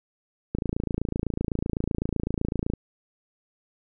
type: click train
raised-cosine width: 3 ms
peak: -13 dBFS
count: 62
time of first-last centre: 0.55-2.736 s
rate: 27.9 Hz
effects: none